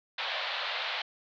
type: band-pass noise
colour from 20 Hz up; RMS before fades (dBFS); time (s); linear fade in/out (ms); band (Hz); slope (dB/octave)
white; -34; 0.18-1.02; 5; 550 to 4100; 48
effects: none